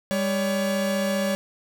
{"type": "tone pair together", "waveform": "45% pulse", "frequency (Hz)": [200, 565], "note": ["G3", "C#5"], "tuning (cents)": [35, 33], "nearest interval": "octave + tritone", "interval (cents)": 1798, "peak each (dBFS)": -25, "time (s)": [0.11, 1.35], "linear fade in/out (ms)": 0, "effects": []}